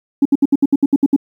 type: tone bursts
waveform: sine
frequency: 279.7 Hz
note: C#4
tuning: 16 cents sharp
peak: -6 dBFS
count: 10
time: 0.22-1.163 s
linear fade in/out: 5 ms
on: 34 ms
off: 67 ms
effects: tanh soft clip ceiling -4 dBFS + 8-bit